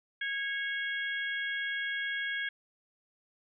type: harmonic tone with a mistuned harmonic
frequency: 549 Hz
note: C#5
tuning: 17 cents flat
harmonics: 3 / 4 / 5 / 6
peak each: -33 / -38 / -49 / -40 dBFS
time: 0.21-2.49 s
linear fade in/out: 5 ms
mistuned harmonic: 5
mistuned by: +27 cents
effects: none